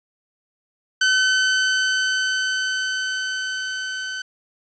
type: tone with level ramp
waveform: sawtooth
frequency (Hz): 1522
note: F#6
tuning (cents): +48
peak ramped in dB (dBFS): -11 to -23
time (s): 1.01-4.22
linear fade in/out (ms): 5
effects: resampled to 16000 Hz + 8-bit